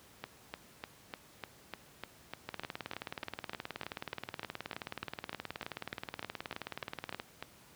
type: two click trains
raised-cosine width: 0.3 ms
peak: -23 / -22 dBFS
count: 25 / 90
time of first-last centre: 0.24-7.426 / 2.49-7.199 s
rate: 3.34 / 18.9 Hz
effects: pink hiss -59 dBFS RMS until 7.75 s + high-pass 80 Hz 12 dB/octave